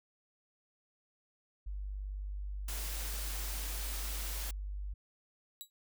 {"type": "tone", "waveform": "sine", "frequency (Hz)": 49.37, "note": "G1", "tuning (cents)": 13, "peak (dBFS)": -37, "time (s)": [1.66, 4.94], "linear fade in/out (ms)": 10}
{"type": "noise", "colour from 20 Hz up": "white", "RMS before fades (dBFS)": -42, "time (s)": [2.68, 4.51], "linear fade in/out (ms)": 5}
{"type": "tone with exponential decay", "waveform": "15% pulse", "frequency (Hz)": 3900, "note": "B7", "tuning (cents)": -23, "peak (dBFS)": -32, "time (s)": [5.61, 5.7], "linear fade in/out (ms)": 0, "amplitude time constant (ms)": 18}
{"effects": []}